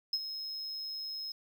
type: tone with ADSR envelope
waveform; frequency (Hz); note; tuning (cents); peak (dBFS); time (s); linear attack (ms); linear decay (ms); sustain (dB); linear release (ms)
triangle; 5150; E8; -41; -24; 0.13-1.32; 4; 46; -12; 3
effects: tanh soft clip ceiling -24 dBFS + 10-bit